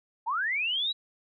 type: linear sweep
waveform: sine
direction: up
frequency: 842 to 3951 Hz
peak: -26 dBFS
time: 0.26-0.93 s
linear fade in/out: 20 ms
effects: none